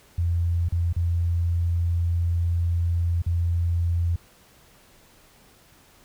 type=tone with dropouts; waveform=sine; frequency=85.5 Hz; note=F2; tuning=36 cents flat; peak=-20 dBFS; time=0.18-4.16 s; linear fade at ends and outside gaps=5 ms; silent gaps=0.687-0.722 / 0.928-0.963 / 3.22-3.263 s; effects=pink hiss -55 dBFS RMS until 6.04 s